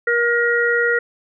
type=harmonic tone; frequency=473.9 Hz; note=A#4; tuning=28 cents sharp; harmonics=1 / 3 / 4; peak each=-19 / -19 / -19 dBFS; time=0.07-0.99 s; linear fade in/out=5 ms; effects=none